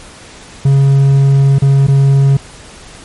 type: tone with dropouts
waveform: triangle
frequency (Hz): 137.7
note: C#3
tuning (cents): -11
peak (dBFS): -3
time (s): 0.65-2.37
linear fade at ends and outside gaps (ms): 5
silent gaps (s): 1.586-1.62 / 1.869-1.882
effects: pink hiss -35 dBFS RMS until 3.04 s + MP3 48 kbps